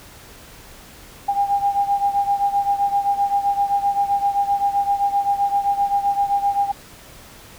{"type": "beating tone pair", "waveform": "sine", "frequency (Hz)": [802, 809.7], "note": ["G5", "G#5"], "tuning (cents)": [39, -44], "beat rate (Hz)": 7.7, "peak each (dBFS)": [-18, -22], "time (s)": [1.28, 6.72], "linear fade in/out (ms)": 10, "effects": ["pink hiss -43 dBFS RMS until 7.58 s"]}